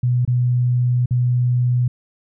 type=tone with dropouts; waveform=sine; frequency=123.47 Hz; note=B2; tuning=in tune; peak=-14 dBFS; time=0.03-1.88 s; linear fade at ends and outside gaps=5 ms; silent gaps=0.251-0.276 / 1.059-1.108 s; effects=none